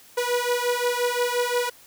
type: beating tone pair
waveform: sawtooth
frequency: 484.6 / 490.3 Hz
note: B4 / B4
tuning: -33 / -13 cents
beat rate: 5.7 Hz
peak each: -21 dBFS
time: 0.17-1.7 s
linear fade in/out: 10 ms
effects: white hiss -51 dBFS RMS until 1.86 s